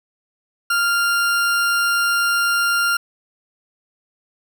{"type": "tone", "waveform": "40% pulse", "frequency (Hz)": 1396, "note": "F6", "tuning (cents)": -1, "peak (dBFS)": -15, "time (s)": [0.7, 2.97], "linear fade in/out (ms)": 5, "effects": []}